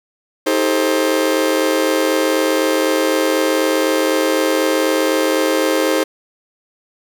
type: chord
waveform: 40% pulse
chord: A half-diminished seventh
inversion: second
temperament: just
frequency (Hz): 316.8 / 396 / 440 / 528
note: Eb4 / G4 / A4 / C5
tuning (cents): +31 / +18 / 0 / +16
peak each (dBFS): -18 / -21 / -21 / -17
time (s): 0.46-6.04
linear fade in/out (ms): 10
effects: 8-bit